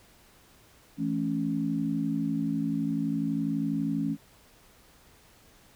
sine chord, A major, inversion second, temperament equal with one note detuned, 164.81 / 216.8 / 277.2 Hz, E3 / A3 / C#4, 0 / -25 / 0 cents, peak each -32 / -31 / -29 dBFS, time 0.97-4.17 s, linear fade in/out 50 ms, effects pink hiss -58 dBFS RMS until 5.75 s

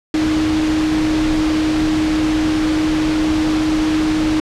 sine tone in noise, 311.1 Hz, D#4, in tune, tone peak -14 dBFS, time 0.14-4.4 s, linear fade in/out 2 ms, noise pink, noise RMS -23 dBFS, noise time 0.14-4.4 s, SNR +6 dB, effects low-pass 5000 Hz 12 dB/octave

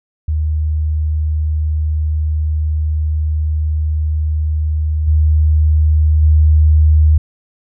sine tone with level steps, 77 Hz, D#2, 17 cents flat, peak -13 / -8 / -6 dBFS, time 0.28-7.18 s, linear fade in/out 5 ms, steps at 5.07 / 6.22 s, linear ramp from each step 10 ms, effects none

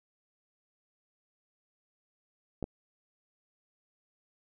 clicks, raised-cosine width 2 ms, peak -21 / -23 dBFS, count 2, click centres 2.627 / 2.641 s, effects none

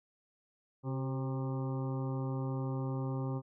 harmonic tone with a mistuned harmonic, 133.1 Hz, C3, 30 cents sharp, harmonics 1 / 2 / 3 / 4 / 6 / 7 / 8 / 9, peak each -34 / -40 / -44 / -46 / -50 / -51 / -52 / -53 dBFS, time 0.83-3.42 s, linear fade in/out 50 ms, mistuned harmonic 3, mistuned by -45 cents, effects none

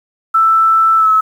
sine tone with pitch glide, 1324 to 1293.8 Hz, E6 to E6, +7 to -33 cents, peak -7 dBFS, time 0.34-1.21 s, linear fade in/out 10 ms, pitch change -40 cents, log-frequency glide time 0.97-1.09 s, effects 7-bit

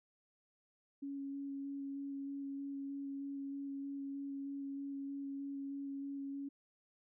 sine tone with vibrato, 277.7 Hz, C#4, 3 cents sharp, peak -40 dBFS, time 1.02-6.49 s, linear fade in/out 10 ms, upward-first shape square, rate 3.2 Hz, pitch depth 8 cents each way, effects none

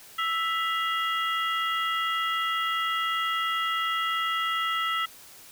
harmonic tone with a mistuned harmonic, 659.3 Hz, E5, in tune, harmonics 2 / 3 / 4 / 5, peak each -27 / -31 / -34 / -34 dBFS, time 0.18-5.06 s, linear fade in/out 10 ms, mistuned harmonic 4, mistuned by +120 cents, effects white hiss -49 dBFS RMS until 5.51 s

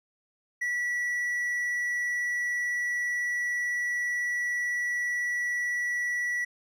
triangle tone, 1947 Hz, B6, 25 cents flat, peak -25 dBFS, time 0.61-6.45 s, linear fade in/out 10 ms, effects none

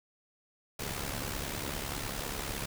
pink noise with amplitude modulation, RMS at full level -34 dBFS, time 0.79-2.66 s, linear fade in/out 5 ms, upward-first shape sine, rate 70 Hz, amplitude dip 65%, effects none

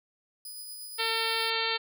10% pulse tone with tremolo, 4978 Hz, D#8, in tune, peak -32 dBFS, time 0.45-1.5 s, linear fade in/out 2 ms, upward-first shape sine, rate 8.5 Hz, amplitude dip 25%
harmonic tone, 451.6 Hz, A4, 45 cents sharp, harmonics 1 / 2 / 3 / 4 / 5 / 6 / 7 / 8 / 9 / 10, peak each -36 / -36 / -36 / -36 / -36 / -36 / -36 / -36 / -36 / -36 dBFS, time 0.98-1.78 s, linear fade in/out 20 ms
effects none

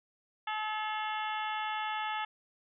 harmonic tone with a mistuned harmonic, 430 Hz, A4, 40 cents flat, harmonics 2 / 3 / 4 / 5 / 6 / 7 / 8, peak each -35 / -39 / -41 / -43 / -45 / -46 / -47 dBFS, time 0.47-2.25 s, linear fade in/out 5 ms, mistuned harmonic 6, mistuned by +92 cents, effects none

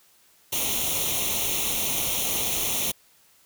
white noise with comb filter, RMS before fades -26 dBFS, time 0.52-2.92 s, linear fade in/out 10 ms, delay 0.31 ms, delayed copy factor +0.8, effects white hiss -59 dBFS RMS until 3.45 s

